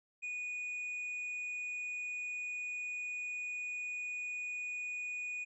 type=tone; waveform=triangle; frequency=2466 Hz; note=D#7; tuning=16 cents flat; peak=-36 dBFS; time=0.22-5.45 s; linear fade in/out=20 ms; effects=resampled to 24000 Hz